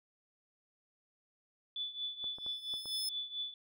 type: tone with tremolo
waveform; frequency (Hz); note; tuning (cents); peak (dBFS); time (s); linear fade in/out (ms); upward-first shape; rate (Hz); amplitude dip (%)
sine; 3472; A7; -24; -34; 1.76-3.54; 2; triangle; 4.4; 85
type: clicks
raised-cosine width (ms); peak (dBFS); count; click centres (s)
1; -38; 5; 2.242 / 2.385 / 2.464 / 2.739 / 2.857
type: tone with exponential growth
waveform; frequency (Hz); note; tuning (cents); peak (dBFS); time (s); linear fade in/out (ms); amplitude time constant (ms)
sawtooth; 5190; E8; -28; -30; 2.35-3.09; 2; 160
effects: none